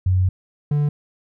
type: tone pair in turn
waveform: sine / triangle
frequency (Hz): 92.5 / 146.83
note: F#2 / D3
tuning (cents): 0 / 0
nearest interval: minor sixth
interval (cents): 800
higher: second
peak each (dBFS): -14 / -14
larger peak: neither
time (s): 0.06-0.29 / 0.71-0.89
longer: first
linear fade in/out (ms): 5
effects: none